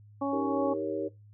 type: harmonic tone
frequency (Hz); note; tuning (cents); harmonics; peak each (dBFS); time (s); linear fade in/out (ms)
278.3; C#4; +7; 1 / 2 / 3 / 4; -30 / -33 / -35 / -36; 0.21-0.74; 10
type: chord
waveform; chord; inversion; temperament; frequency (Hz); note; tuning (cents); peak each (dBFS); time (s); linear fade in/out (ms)
sine; Eb dominant seventh; none; equal with one note detuned; 312.7 / 392 / 466.2 / 554.4; Eb4 / G4 / Bb4 / Db5; +9 / 0 / 0 / 0; -35; 0.32-1.09; 20
effects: noise-tail reverb RT60 0.2 s tail -19 dB re dry + added 104 Hz sine -51 dBFS peak until 1.33 s